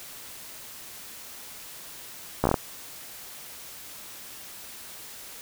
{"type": "slowing click train", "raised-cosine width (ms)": 1, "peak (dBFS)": -7, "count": 6, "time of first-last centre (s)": [2.44, 2.542], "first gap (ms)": 14, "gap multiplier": 1.19, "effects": ["white hiss -43 dBFS RMS until 5.41 s"]}